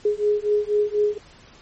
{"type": "beating tone pair", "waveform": "sine", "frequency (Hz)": [415.3, 419.4], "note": ["G#4", "G#4"], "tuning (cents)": [0, 17], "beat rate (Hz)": 4.1, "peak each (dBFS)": -21, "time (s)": [0.05, 1.18], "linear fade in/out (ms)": 5, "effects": ["pink hiss -49 dBFS RMS until 1.61 s", "MP3 32 kbps"]}